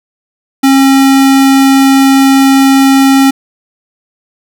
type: tone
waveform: square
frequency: 270.5 Hz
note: C#4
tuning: 42 cents flat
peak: -4 dBFS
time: 0.63-3.31 s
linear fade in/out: 10 ms
effects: none